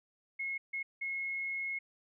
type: tone bursts at uneven times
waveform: sine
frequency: 2169 Hz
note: C#7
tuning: 38 cents flat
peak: -34 dBFS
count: 3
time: 0.39-0.58 / 0.73-0.83 / 1.01-1.79 s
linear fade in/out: 10 ms
effects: none